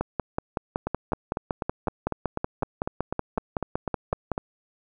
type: two click trains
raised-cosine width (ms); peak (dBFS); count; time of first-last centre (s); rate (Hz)
1; -11 / -13; 24 / 15; 0.01-4.317 / 0.87-4.379; 5.34 / 3.99
effects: none